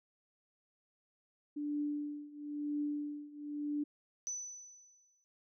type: tone with tremolo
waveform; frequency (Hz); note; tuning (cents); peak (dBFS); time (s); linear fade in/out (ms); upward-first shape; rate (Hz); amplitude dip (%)
sine; 293.7; D4; 0; -32; 1.56-3.84; 10; triangle; 1; 90
type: tone with exponential decay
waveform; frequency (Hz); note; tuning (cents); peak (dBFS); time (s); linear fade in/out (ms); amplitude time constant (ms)
sine; 5990; F#8; +20; -35; 4.27-5.24; 0; 210
effects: none